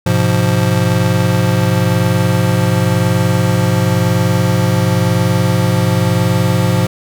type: chord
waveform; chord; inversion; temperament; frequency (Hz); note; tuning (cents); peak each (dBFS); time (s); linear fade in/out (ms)
square; F diminished; first; just; 104.77 / 125.72 / 174.61; Ab2 / Cb3 / F3; +16 / +31 / 0; -16; 0.06-6.87; 5
effects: none